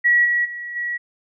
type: tone with level steps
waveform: sine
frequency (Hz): 1924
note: B6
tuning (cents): -46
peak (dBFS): -12 / -16 / -28 / -22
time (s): 0.04-0.98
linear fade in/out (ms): 20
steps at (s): 0.24 / 0.44 / 0.75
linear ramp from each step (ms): 20
effects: none

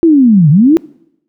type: linear two-way sweep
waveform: sine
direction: down then up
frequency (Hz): 343.8 to 136.8 to 343.8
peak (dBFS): -3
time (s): 0.03-0.77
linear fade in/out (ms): 0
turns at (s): 0.5
effects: noise-tail reverb RT60 0.8 s tail -24 dB re dry

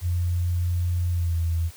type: tone with pitch glide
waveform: sine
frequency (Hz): 87.7 to 83.26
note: F2 to E2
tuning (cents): +8 to +18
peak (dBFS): -21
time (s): 0.01-1.71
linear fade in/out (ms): 50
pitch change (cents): -90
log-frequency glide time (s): 1.1-1.37
effects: white hiss -48 dBFS RMS until 1.76 s

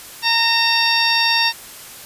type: harmonic tone with a mistuned harmonic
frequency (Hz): 921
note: A#5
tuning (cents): -21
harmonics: 1 / 2 / 3 / 4 / 5 / 6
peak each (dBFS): -21 / -21 / -21 / -21 / -21 / -21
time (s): 0.22-1.53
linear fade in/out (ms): 50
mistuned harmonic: 3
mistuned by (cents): -37
effects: white hiss -37 dBFS RMS until 2.05 s + resampled to 32000 Hz

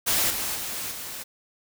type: noise with level steps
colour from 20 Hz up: white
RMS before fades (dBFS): -23 / -29 / -32 / -36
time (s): 0.06-1.24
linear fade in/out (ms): 20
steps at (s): 0.3 / 0.55 / 0.91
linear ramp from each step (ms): 5
effects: none

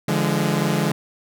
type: chord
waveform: sawtooth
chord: D diminished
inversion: none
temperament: equal with one note detuned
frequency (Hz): 146.83 / 170.82 / 207.7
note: D3 / F3 / Ab3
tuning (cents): 0 / -38 / 0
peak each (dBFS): -19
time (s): 0.08-0.92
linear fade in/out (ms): 5
effects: none

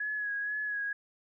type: tone with vibrato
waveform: sine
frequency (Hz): 1677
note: G#6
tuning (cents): +16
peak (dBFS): -31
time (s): 0-0.93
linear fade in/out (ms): 5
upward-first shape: sine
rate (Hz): 2.1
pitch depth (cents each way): 31
effects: none

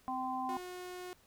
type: harmonic tone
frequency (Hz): 258.2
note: C4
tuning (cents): -23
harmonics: 1 / 3 / 4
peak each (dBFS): -41 / -37 / -39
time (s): 0.08-0.57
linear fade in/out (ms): 0
type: tone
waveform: sawtooth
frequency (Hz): 362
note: F#4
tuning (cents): -38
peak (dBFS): -39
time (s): 0.49-1.13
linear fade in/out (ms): 0
effects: pink hiss -66 dBFS RMS until 1.26 s

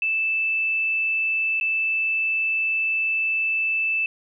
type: tone with dropouts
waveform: sine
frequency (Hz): 2637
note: E7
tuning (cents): 0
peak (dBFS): -20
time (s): 0.02-4.06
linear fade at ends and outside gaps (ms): 2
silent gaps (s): 1.6-1.61
effects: none

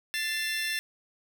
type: tone cluster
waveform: 25% pulse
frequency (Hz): 1761 / 2077 / 2694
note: A6 / C7 / E7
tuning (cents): +1 / -13 / +37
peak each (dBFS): -27 / -34 / -30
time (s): 0.14-0.79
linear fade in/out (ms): 0
effects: none

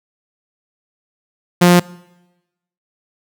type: tone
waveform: sawtooth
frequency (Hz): 176.4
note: F3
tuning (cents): +18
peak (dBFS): -3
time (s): 1.61-1.8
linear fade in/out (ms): 10
effects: noise-tail reverb RT60 1.0 s tail -23 dB re dry

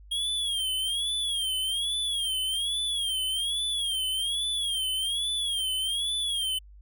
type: tone with vibrato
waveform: square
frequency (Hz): 3254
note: G#7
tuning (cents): -36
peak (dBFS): -27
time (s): 0.11-6.59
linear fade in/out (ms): 10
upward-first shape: sine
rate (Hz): 1.2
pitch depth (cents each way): 120
effects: added 50 Hz sine -47 dBFS peak until 6.81 s

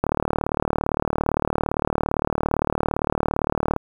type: click train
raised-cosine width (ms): 1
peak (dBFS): -6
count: 141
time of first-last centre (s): 0.04-3.763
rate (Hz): 37.6
effects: 7-bit

